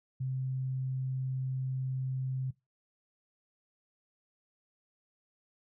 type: tone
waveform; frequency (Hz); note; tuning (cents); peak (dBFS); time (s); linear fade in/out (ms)
sine; 130.81; C3; 0; -31; 0.2-2.51; 10
effects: noise-tail reverb RT60 0.2 s tail -20 dB re dry